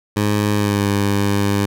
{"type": "tone with pitch glide", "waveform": "15% pulse", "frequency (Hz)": [104, 100.81], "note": ["G#2", "G2"], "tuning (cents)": [3, 49], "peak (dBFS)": -9, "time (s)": [0.16, 1.66], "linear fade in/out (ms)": 10, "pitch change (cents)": -54, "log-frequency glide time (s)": [0.52, 0.85], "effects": []}